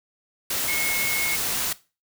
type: tone in noise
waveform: sine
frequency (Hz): 2176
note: C#7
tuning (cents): -33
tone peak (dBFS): -25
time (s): 0.68-1.36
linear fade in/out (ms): 5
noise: white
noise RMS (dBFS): -26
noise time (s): 0.5-1.73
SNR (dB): -2
effects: noise-tail reverb RT60 0.3 s tail -18 dB re dry